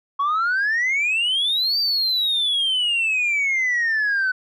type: exponential two-way sweep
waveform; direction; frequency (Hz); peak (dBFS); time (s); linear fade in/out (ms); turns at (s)
sine; up then down; 1100 to 4699 to 1495; -16; 0.19-4.32; 10; 1.79
effects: tanh soft clip ceiling -16 dBFS